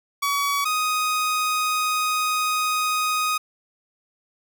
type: tone pair in turn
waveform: sawtooth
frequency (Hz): 1133 / 1248.9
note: C#6 / D#6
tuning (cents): +37 / +6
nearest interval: major second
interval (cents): 169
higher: second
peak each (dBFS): -17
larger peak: neither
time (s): 0.22-0.65 / 0.65-3.38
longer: second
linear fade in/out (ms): 10
effects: none